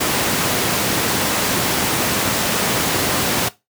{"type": "high-pass noise", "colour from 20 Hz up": "pink", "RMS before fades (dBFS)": -19, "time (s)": [0, 3.49], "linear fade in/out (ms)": 10, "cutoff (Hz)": 140, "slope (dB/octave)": 12, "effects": ["noise-tail reverb RT60 0.2 s tail -17 dB re dry"]}